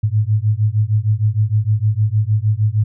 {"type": "beating tone pair", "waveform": "sine", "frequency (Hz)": [103.83, 110.33], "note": ["G#2", "A2"], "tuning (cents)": [0, 5], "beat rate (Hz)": 6.5, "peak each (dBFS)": -16, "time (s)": [0.03, 2.84], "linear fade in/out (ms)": 10, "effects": []}